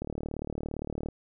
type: click train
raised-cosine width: 2 ms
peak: -21 dBFS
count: 41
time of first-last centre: 0.02-1.087 s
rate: 37.5 Hz
effects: none